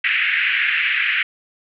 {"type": "band-pass noise", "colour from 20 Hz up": "white", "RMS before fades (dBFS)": -19, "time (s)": [0.04, 1.23], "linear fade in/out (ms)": 5, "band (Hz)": [1600, 2700], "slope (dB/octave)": 48, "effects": []}